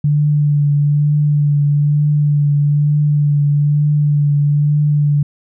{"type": "tone with vibrato", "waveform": "sine", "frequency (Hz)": 146.6, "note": "D3", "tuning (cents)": -3, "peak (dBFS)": -10, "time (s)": [0.04, 5.23], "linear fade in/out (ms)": 5, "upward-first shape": "triangle", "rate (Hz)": 1.1, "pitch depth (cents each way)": 25, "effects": []}